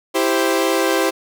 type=chord; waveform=sawtooth; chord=C major; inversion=first; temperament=equal; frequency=329.6 / 392 / 523.3 Hz; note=E4 / G4 / C5; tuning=0 / 0 / 0 cents; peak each=-16 dBFS; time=0.14-1.11 s; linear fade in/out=20 ms; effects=none